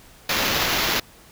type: noise with sample-and-hold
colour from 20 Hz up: white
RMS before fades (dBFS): -22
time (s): 0.29-1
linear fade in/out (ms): 5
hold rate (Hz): 8820
effects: pink hiss -49 dBFS RMS until 1.31 s